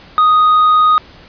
triangle tone, 1244.5 Hz, D#6, in tune, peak -5 dBFS, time 0.18-0.98 s, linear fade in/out 0 ms, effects pink hiss -40 dBFS RMS until 1.28 s + resampled to 11025 Hz

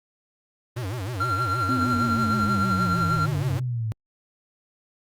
square tone with vibrato, 108.1 Hz, A2, 30 cents flat, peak -27 dBFS, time 0.76-3.6 s, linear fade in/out 10 ms, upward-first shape sine, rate 6.4 Hz, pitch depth 290 cents each way
triangle tone with tremolo, 1374 Hz, F6, 29 cents flat, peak -19 dBFS, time 1.2-3.26 s, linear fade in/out 5 ms, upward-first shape triangle, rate 10 Hz, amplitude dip 55%
sine linear sweep, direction down, 261.6 to 106.8 Hz, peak -24 dBFS, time 1.69-3.92 s, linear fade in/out 0 ms
effects Opus 24 kbps

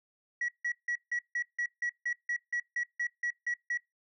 sine tone bursts, 1925 Hz, B6, 45 cents flat, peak -27 dBFS, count 15, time 0.41-3.775 s, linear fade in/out 5 ms, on 75 ms, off 160 ms, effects noise-tail reverb RT60 0.2 s tail -26 dB re dry + tanh soft clip ceiling -27 dBFS

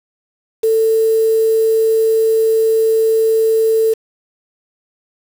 sine tone with quantisation, 444.9 Hz, A4, 19 cents sharp, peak -10 dBFS, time 0.63-3.94 s, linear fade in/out 10 ms, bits 5, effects none

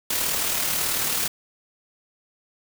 white noise with amplitude modulation, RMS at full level -23 dBFS, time 0.1-1.28 s, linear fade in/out 5 ms, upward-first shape sine, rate 38.2 Hz, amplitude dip 35%, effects none

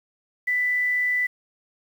sine tone with quantisation, 1986 Hz, B6, 9 cents sharp, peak -20 dBFS, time 0.47-1.27 s, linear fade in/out 10 ms, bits 8, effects none

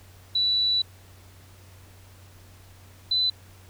sine tone pair in turn, 3951 / 4008 Hz, B7 / B7, 0 / +25 cents, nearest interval unison, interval 25 cents, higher second, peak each -20 dBFS, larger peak neither, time 0.35-0.82 / 3.11-3.3 s, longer first, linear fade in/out 5 ms, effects added 93 Hz sine -49 dBFS peak until 3.69 s + pink hiss -54 dBFS RMS until 3.69 s

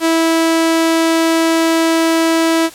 sawtooth tone, 327.3 Hz, E4, 12 cents flat, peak -7 dBFS, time 0-2.7 s, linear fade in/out 50 ms, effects white hiss -37 dBFS RMS until 2.74 s + low-pass 12000 Hz 12 dB/octave

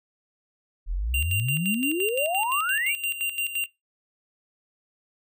sine exponential sweep, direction up, 37.4 to 2500 Hz, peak -24 dBFS, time 0.86-2.95 s, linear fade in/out 50 ms
square tone with tremolo, 2777 Hz, F7, 10 cents flat, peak -24 dBFS, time 1.14-3.66 s, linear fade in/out 2 ms, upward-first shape square, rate 5.8 Hz, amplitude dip 65%
effects noise-tail reverb RT60 0.2 s tail -22 dB re dry

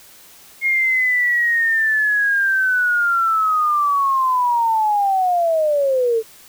sine linear sweep, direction down, 2151 to 436.9 Hz, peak -14 dBFS, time 0.61-6.23 s, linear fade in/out 50 ms, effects white hiss -45 dBFS RMS until 6.48 s

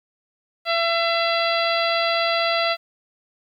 harmonic tone, 673 Hz, E5, 36 cents sharp, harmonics 1 / 2 / 3 / 4 / 5 / 6 / 7, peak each -22 / -25 / -27 / -28 / -29 / -30 / -30 dBFS, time 0.65-2.77 s, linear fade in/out 50 ms, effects 9-bit

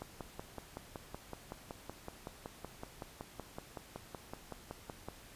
click train, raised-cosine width 1 ms, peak -28 dBFS, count 28, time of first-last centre 0.02-5.086 s, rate 5.33 Hz, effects pink hiss -56 dBFS RMS until 5.35 s + resampled to 32000 Hz

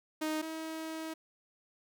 sawtooth tone pair in turn, 311.1 / 319.7 Hz, D#4 / D#4, 0 / +47 cents, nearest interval unison, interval 47 cents, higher second, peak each -28 / -34 dBFS, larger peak first, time 0.21-0.42 / 0.42-1.14 s, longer second, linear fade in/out 10 ms, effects none

